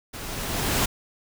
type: noise with level ramp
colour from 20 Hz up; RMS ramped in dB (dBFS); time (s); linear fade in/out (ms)
pink; -37 to -21; 0.13-0.86; 10
effects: none